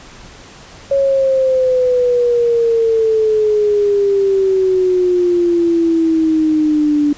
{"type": "exponential sweep", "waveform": "sine", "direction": "down", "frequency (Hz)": [554.4, 291.4], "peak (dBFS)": -10, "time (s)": [0.91, 7.13], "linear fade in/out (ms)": 5, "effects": ["pink hiss -38 dBFS RMS until 7.17 s", "resampled to 16000 Hz"]}